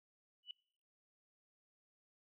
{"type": "tone with exponential growth", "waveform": "sine", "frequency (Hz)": 2960, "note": "F#7", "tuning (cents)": 0, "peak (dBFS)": -40, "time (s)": [0.43, 0.51], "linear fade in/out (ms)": 2, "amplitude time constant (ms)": 16, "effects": ["noise-tail reverb RT60 0.6 s tail -25 dB re dry"]}